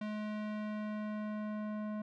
square tone with low-pass filter sweep, 212.2 Hz, G#3, 38 cents sharp, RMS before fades -39 dBFS, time 0.01-2.02 s, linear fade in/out 5 ms, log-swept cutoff 3000 to 1200 Hz, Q 0.86, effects none

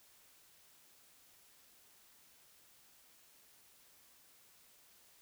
silence, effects white hiss -65 dBFS RMS until 5.21 s

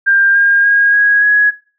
sine tone with pitch steps, 1594 / 1613.5 / 1633.1 / 1653.1 / 1673.2 Hz, G6 / G6 / G#6 / G#6 / G#6, +28 / +50 / -30 / -8 / +12 cents, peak -7 dBFS, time 0.06-1.51 s, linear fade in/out 20 ms, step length 290 ms, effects noise-tail reverb RT60 0.4 s tail -19 dB re dry

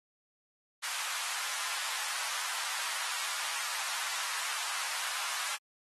pink high-pass noise, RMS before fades -36 dBFS, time 0.82-5.57 s, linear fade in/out 20 ms, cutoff 940 Hz, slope 24 dB/octave, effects low-pass 12000 Hz 12 dB/octave + AAC 32 kbps

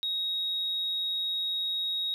sine tone, 3778 Hz, A#7, 22 cents sharp, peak -27 dBFS, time 0.03-2.14 s, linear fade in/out 0 ms, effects tanh soft clip ceiling -23 dBFS + 11-bit

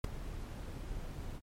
brown noise with ADSR envelope, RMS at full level -25 dBFS, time 0.04-1.41 s, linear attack 4 ms, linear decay 6 ms, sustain -17 dB, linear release 52 ms, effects MP3 64 kbps

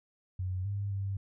sine tone with pitch steps, 92.4 / 100.5 / 98.2 Hz, F#2 / G2 / G2, -2 / +44 / +4 cents, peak -31 dBFS, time 0.39-1.17 s, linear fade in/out 5 ms, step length 260 ms, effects none

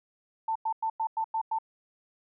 sine tone bursts, 890 Hz, A5, 20 cents sharp, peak -26 dBFS, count 7, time 0.48-1.587 s, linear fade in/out 5 ms, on 75 ms, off 97 ms, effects none

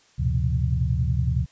sine tone cluster, 73.4 / 95.2 / 118.8 / 129.6 / 170.9 Hz, D2 / F#2 / A#2 / C3 / F3, 0 / +50 / +33 / -16 / -37 cents, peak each -24 / -31 / -26 / -25 / -32 dBFS, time 0.18-1.46 s, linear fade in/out 20 ms, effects white hiss -58 dBFS RMS until 1.51 s + resampled to 16000 Hz

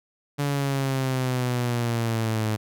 sawtooth exponential sweep, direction down, 144.2 to 107.4 Hz, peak -19 dBFS, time 0.38-2.57 s, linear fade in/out 20 ms, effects none

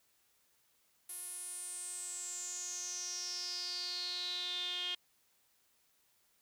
sawtooth tone with band-pass filter sweep, 357.5 Hz, F4, 41 cents sharp, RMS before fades -41 dBFS, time 1.09-4.95 s, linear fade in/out 5 ms, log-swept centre 11000 to 3200 Hz, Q 9.6, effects white hiss -73 dBFS RMS until 6.41 s

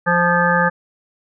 harmonic tone with a mistuned harmonic, 174.61 Hz, F3, in tune, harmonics 1 / 3 / 5 / 7 / 9 / 10, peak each -20 / -20 / -20 / -20 / -20 / -20 dBFS, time 0.06-0.7 s, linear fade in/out 20 ms, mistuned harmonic 10, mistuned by -23 cents, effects none

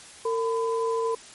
sine tone pair together, 455.5 / 1007.6 Hz, A#4 / B5, -40 / +34 cents, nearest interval octave + major second, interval 1374 cents, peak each -24 / -29 dBFS, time 0.25-1.15 s, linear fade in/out 5 ms, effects white hiss -46 dBFS RMS until 1.34 s + MP3 48 kbps

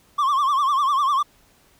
triangle tone with vibrato, 1118 Hz, C#6, 14 cents sharp, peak -15 dBFS, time 0.18-1.23 s, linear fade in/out 10 ms, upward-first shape triangle, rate 10 Hz, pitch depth 140 cents each way, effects pink hiss -57 dBFS RMS until 1.79 s

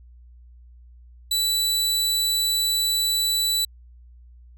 sawtooth tone, 3960 Hz, B7, 4 cents sharp, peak -17 dBFS, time 1.31-3.65 s, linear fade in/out 5 ms, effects added 60 Hz sine -45 dBFS peak until 4.57 s

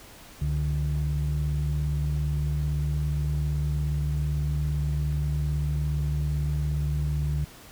sine tone pair together, 69.3 / 146.84 Hz, C#2 / D3, 0 / 0 cents, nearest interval octave + minor second, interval 1300 cents, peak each -25 dBFS, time 0.41-7.45 s, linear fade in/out 10 ms, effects tanh soft clip ceiling -19 dBFS + pink hiss -48 dBFS RMS until 7.71 s

